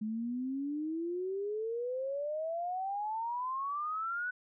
sine exponential sweep, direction up, 211.4 to 1499 Hz, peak -33 dBFS, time 0.01-4.31 s, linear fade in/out 10 ms, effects none

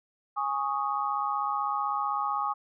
sine chord, Ab suspended fourth, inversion none, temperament equal with one note detuned, 827.7 / 1108.7 / 1244.5 Hz, Ab5 / Db6 / Eb6, -6 / 0 / 0 cents, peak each -31 dBFS, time 0.36-2.54 s, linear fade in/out 20 ms, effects none

